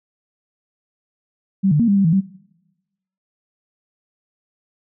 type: tone with pitch steps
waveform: sine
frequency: 193.3 / 148.6 / 233.3 / 200.1 / 196.5 / 161.9 / 193 Hz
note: G3 / D3 / A#3 / G3 / G3 / E3 / G3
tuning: -24 / +21 / +2 / +36 / +4 / -31 / -27 cents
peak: -12 dBFS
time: 1.63-2.211 s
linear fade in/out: 20 ms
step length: 83 ms
effects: noise-tail reverb RT60 1.0 s tail -22 dB re dry